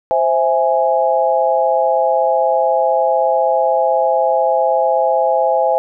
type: chord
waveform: sine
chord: C augmented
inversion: none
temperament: equal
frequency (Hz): 523.3 / 659.3 / 830.6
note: C5 / E5 / G#5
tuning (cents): 0 / 0 / 0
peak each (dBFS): -16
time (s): 0.11-5.78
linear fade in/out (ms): 0
effects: none